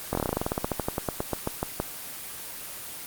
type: slowing click train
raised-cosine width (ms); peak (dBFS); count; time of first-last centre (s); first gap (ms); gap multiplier
1; -11; 24; 0.13-1.8; 21; 1.1
effects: white hiss -38 dBFS RMS until 3.06 s + Opus 24 kbps